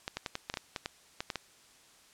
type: clicks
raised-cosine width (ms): 0.2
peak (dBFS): -17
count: 12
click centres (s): 0.079 / 0.17 / 0.262 / 0.354 / 0.499 / 0.54 / 0.572 / 0.762 / 0.859 / 1.205 / 1.302 / 1.357
effects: white hiss -60 dBFS RMS until 2.13 s + low-pass 9000 Hz 12 dB/octave